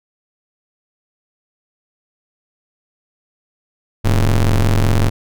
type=ring-modulated tone; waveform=45% pulse; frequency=61.74 Hz; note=B1; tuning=in tune; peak=-8 dBFS; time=4.04-5.1 s; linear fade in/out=20 ms; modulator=39.1 Hz; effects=none